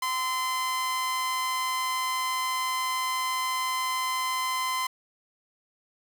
sawtooth tone with amplitude modulation, 1031 Hz, C6, 26 cents flat, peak -21 dBFS, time 0.02-4.87 s, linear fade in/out 5 ms, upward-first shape sine, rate 268 Hz, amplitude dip 35%, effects none

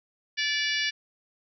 harmonic tone with a mistuned harmonic, 580 Hz, D5, 22 cents flat, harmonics 3 / 4 / 5 / 6 / 7 / 8 / 9 / 10, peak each -30 / -31 / -32 / -34 / -38 / -34 / -38 / -40 dBFS, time 0.37-0.91 s, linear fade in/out 20 ms, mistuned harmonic 10, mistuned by -33 cents, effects none

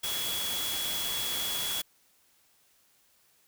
sine tone in noise, 3360 Hz, G#7, 19 cents sharp, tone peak -33 dBFS, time 0.03-1.82 s, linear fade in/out 10 ms, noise white, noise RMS -34 dBFS, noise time 0.03-1.82 s, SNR -2 dB, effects white hiss -66 dBFS RMS until 3.47 s

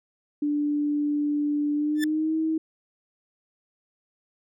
sine tone with pitch glide, 293.7 to 318.4 Hz, D4 to D#4, 0 to +40 cents, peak -22 dBFS, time 0.42-2.58 s, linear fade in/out 5 ms, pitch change +140 cents, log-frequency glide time 1.74-2.35 s
sawtooth tone with exponential growth, 1760 Hz, A6, in tune, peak -21 dBFS, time 1.95-2.04 s, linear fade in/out 2 ms, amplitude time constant 18 ms
effects none

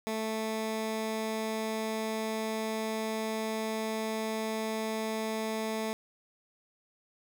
15% pulse tone, 220 Hz, A3, in tune, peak -25 dBFS, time 0.07-5.93 s, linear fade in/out 0 ms, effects none

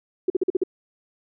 sine tone bursts, 370 Hz, F#4, in tune, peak -16 dBFS, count 6, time 0.28-0.636 s, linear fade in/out 5 ms, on 21 ms, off 46 ms, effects none

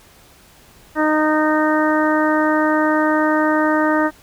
harmonic tone, 308.1 Hz, D#4, 17 cents flat, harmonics 1 / 2 / 3 / 4 / 5 / 6, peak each -17 / -20 / -22 / -23 / -24 / -25 dBFS, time 0.95-4.11 s, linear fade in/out 50 ms, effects pink hiss -48 dBFS RMS until 4.22 s

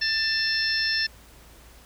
harmonic tone with a mistuned harmonic, 887 Hz, A5, 14 cents sharp, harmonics 2 / 3 / 4 / 5 / 6, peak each -26 / -34 / -36 / -33 / -25 dBFS, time 0.01-1.07 s, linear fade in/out 10 ms, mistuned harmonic 5, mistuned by -71 cents, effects added 57 Hz sine -51 dBFS peak until 1.85 s + pink hiss -52 dBFS RMS until 1.85 s

